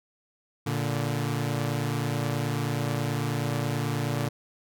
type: tone pair together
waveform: sawtooth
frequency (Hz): 115.69 / 145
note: A#2 / D3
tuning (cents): -13 / -22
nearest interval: major third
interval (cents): 391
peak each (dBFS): -25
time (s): 0.66-4.29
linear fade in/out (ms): 10
effects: none